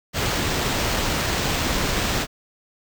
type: noise with sample-and-hold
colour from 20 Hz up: pink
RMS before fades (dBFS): -23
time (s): 0.13-2.27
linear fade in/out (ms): 50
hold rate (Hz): 11025
effects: none